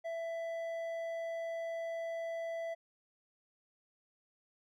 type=tone with hard clipping; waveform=sine; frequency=664 Hz; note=E5; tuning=12 cents sharp; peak=-38 dBFS; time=0.04-2.75 s; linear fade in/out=20 ms; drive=6 dB; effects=none